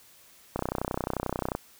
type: click train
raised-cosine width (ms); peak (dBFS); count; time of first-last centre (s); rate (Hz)
1; -14; 32; 0.56-1.55; 31.3
effects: white hiss -56 dBFS RMS until 1.79 s